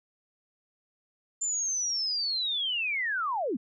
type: linear sweep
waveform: sine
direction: down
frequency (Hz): 7250 to 196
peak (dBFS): -27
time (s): 1.41-3.57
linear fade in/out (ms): 10
effects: none